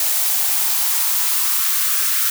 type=noise with high-pass filter sweep; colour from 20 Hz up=blue; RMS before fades=-18 dBFS; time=0-2.3 s; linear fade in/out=2 ms; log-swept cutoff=630 to 1400 Hz; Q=2.4; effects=none